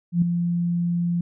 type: tone with ADSR envelope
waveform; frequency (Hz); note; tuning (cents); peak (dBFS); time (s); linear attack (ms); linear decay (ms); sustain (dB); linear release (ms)
sine; 172.8; F3; -18; -13; 0.12-1.21; 100; 4; -7; 4
effects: none